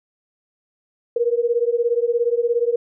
sine beating tone pair, 466.6 / 483.6 Hz, A#4 / B4, +2 / -36 cents, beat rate 17 Hz, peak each -19 / -20 dBFS, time 1.16-2.76 s, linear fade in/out 5 ms, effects none

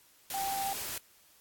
sine tone in noise, 784 Hz, G5, in tune, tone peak -32 dBFS, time 0.34-0.73 s, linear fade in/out 2 ms, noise white, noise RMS -38 dBFS, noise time 0.3-0.98 s, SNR +3 dB, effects white hiss -62 dBFS RMS until 1.4 s + AAC 64 kbps

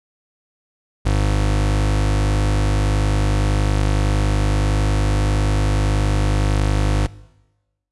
square tone pair together, 50.84 / 101.5 Hz, G#1 / G#2, -36 / -39 cents, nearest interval octave, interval 1197 cents, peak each -17 / -20 dBFS, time 1.05-7.07 s, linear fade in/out 10 ms, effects noise-tail reverb RT60 1.0 s tail -20 dB re dry + resampled to 24000 Hz

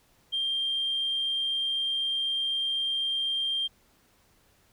sine tone, 3184 Hz, G7, 26 cents sharp, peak -25 dBFS, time 0.32-3.68 s, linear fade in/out 20 ms, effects tanh soft clip ceiling -21 dBFS + pink hiss -64 dBFS RMS until 4.72 s

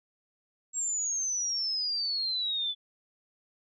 sine exponential sweep, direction down, 7630 to 3453 Hz, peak -28 dBFS, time 0.73-2.75 s, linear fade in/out 50 ms, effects none

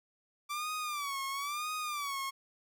sawtooth tone with vibrato, 1163 Hz, D6, 17 cents flat, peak -31 dBFS, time 0.49-2.31 s, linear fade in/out 20 ms, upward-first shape sine, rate 1 Hz, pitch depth 120 cents each way, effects none

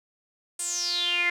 sawtooth tone with band-pass filter sweep, 350 Hz, F4, 4 cents sharp, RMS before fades -27 dBFS, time 0.59-1.3 s, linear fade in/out 5 ms, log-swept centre 8800 to 2000 Hz, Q 9.8, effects none

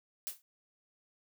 blue noise with exponential decay, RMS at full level -34 dBFS, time 0.27-0.42 s, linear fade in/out 0 ms, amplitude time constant 31 ms, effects none

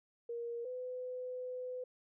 sine tone pair in turn, 470.6 / 503.6 Hz, A#4 / B4, +16 / +34 cents, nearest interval minor second, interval 118 cents, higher second, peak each -38 / -39 dBFS, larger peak first, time 0.29-0.65 / 0.65-1.84 s, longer second, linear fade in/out 5 ms, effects none

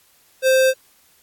square tone, 523.3 Hz, C5, in tune, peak -13 dBFS, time 0.42-0.74 s, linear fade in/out 50 ms, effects white hiss -56 dBFS RMS until 1.22 s + AAC 64 kbps

